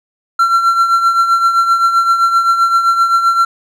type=tone with tremolo; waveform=triangle; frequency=1360 Hz; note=F6; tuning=46 cents flat; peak=-4 dBFS; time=0.39-3.45 s; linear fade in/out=5 ms; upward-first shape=triangle; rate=7.7 Hz; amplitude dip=65%; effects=none